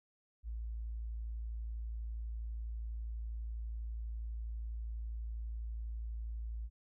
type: tone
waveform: sine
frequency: 56.1 Hz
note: A1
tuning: 34 cents sharp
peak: -38 dBFS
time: 0.43-6.7 s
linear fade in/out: 50 ms
effects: none

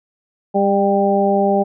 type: harmonic tone with a mistuned harmonic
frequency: 199.5 Hz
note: G3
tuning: 31 cents sharp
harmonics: 1 / 2 / 3 / 4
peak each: -18 / -18 / -18 / -18 dBFS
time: 0.54-1.64 s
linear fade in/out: 20 ms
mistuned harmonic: 4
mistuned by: -21 cents
effects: none

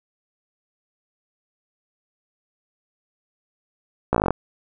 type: slowing click train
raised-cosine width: 1 ms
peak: -4 dBFS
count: 10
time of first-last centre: 4.13-4.306 s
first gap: 16 ms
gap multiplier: 1.05
effects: none

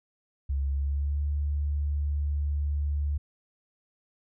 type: tone with pitch glide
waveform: sine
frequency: 69 to 72.72 Hz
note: C#2 to D2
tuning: -7 to -16 cents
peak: -25 dBFS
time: 0.49-3.18 s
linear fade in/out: 10 ms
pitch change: +91 cents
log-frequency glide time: 0.7-1.23 s
effects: none

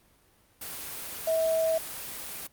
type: tone in noise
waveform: sine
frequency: 647 Hz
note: E5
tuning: 32 cents flat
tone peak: -23 dBFS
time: 1.27-1.78 s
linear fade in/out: 5 ms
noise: white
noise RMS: -38 dBFS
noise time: 0.61-2.47 s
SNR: +12 dB
effects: pink hiss -63 dBFS RMS until 2.52 s + Opus 32 kbps

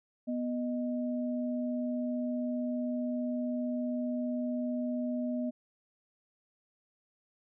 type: tone pair together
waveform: sine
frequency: 245.7 / 619 Hz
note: B3 / D#5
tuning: -9 / -9 cents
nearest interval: octave + major third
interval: 1600 cents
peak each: -31 / -38 dBFS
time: 0.27-5.51 s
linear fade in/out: 20 ms
effects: none

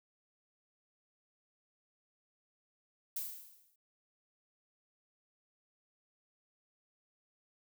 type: noise with exponential decay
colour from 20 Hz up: violet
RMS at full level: -36 dBFS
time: 3.16-3.76 s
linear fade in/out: 5 ms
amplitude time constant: 130 ms
effects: none

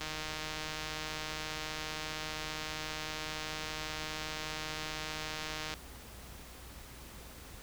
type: click train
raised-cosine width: 0.2 ms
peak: -21 dBFS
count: 889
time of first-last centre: 0.01-5.739 s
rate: 155 Hz
effects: added 60 Hz sine -52 dBFS peak until 7.62 s + pink hiss -51 dBFS RMS until 7.62 s

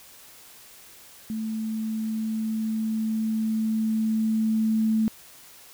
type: tone with level ramp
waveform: sine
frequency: 220 Hz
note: A3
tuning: in tune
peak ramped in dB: -27 to -19 dBFS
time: 1.3-5.08 s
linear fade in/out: 0 ms
effects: white hiss -49 dBFS RMS until 5.73 s

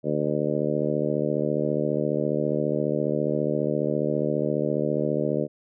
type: harmonic tone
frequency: 74.7 Hz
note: D2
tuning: 30 cents sharp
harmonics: 2 / 3 / 4 / 5 / 6 / 7 / 8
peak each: -30 / -30 / -30 / -30 / -30 / -30 / -30 dBFS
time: 0.03-5.48 s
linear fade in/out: 50 ms
effects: none

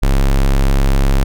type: tone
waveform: square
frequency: 33.93 Hz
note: C#1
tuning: 36 cents flat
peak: -10 dBFS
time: 0.02-1.24 s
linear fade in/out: 10 ms
effects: none

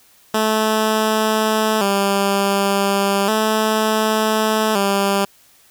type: tone with vibrato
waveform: 10% pulse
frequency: 207.7 Hz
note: G#3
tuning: in tune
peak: -7 dBFS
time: 0.34-5.25 s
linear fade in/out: 5 ms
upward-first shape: square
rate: 0.34 Hz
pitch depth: 81 cents each way
effects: white hiss -52 dBFS RMS until 5.7 s

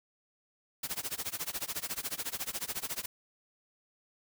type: noise with tremolo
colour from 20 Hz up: white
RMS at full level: -34 dBFS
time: 0.83-3.06 s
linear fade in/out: 5 ms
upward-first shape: sine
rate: 14 Hz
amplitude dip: 95%
effects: none

